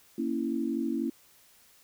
sine chord, A# diminished, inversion none, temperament equal, 233.1 / 277.2 / 329.6 Hz, A#3 / C#4 / E4, 0 / 0 / 0 cents, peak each -32 dBFS, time 0.18-1.1 s, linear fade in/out 5 ms, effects white hiss -60 dBFS RMS until 1.83 s

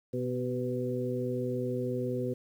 harmonic tone with a mistuned harmonic, 124.6 Hz, B2, 16 cents sharp, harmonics 1 / 2 / 3 / 4, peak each -35 / -35 / -35 / -35 dBFS, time 0.13-2.34 s, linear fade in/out 10 ms, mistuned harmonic 3, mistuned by +28 cents, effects 10-bit

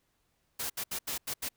white noise bursts at uneven times, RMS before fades -35 dBFS, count 6, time 0.59-0.7 / 0.77-0.84 / 0.91-0.99 / 1.07-1.18 / 1.27-1.34 / 1.42-1.49 s, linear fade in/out 10 ms, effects pink hiss -75 dBFS RMS until 1.56 s

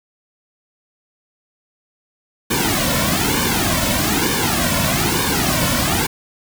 pink noise with flanger, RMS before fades -18 dBFS, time 2.5-6.07 s, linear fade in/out 10 ms, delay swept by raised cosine 1.5 to 2.5 ms, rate 1.1 Hz, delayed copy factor -0.85, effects none

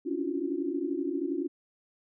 sine tone cluster, 275.8 / 288.4 / 337.2 / 367.1 Hz, C#4 / D4 / E4 / F#4, -9 / -31 / +39 / -14 cents, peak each -35 / -34 / -33 / -35 dBFS, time 0.05-1.48 s, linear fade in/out 20 ms, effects none

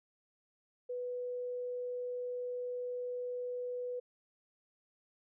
sine tone, 493.9 Hz, B4, in tune, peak -36 dBFS, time 0.89-4 s, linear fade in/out 10 ms, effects none

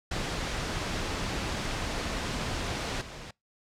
pink noise with level steps, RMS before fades -32 / -42 dBFS, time 0.11-3.31 s, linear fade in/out 5 ms, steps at 3.01 s, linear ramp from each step 5 ms, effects noise-tail reverb RT60 0.2 s tail -25 dB re dry + low-pass 6000 Hz 12 dB/octave

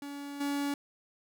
45% pulse tone with level steps, 284.1 Hz, C#4, 43 cents sharp, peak -39 / -30 dBFS, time 0.02-0.74 s, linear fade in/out 2 ms, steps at 0.4 s, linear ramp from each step 10 ms, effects none

